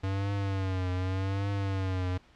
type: tone with vibrato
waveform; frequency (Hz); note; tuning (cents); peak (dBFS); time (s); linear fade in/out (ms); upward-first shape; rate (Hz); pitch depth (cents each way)
square; 95.6; G2; -43; -29; 0.03-2.18; 10; triangle; 0.85; 91
effects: pink hiss -60 dBFS RMS until 2.35 s + low-pass 4000 Hz 12 dB/octave